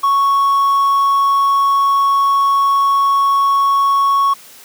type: tone with hard clipping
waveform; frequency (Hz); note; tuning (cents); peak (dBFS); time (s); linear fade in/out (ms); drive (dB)
triangle; 1108.7; C#6; 0; -11; 0.03-4.34; 10; 5
effects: white hiss -40 dBFS RMS until 4.64 s + high-pass 150 Hz 12 dB/octave